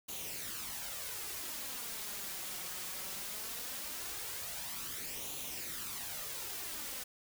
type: noise with flanger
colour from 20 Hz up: white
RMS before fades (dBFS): -42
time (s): 0.08-7.04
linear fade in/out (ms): 10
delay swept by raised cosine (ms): 0.29 to 5.49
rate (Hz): 0.19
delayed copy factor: +0.55
effects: none